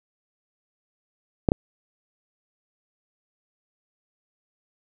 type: clicks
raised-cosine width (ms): 2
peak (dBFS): -4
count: 2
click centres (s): 1.488 / 1.519
effects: none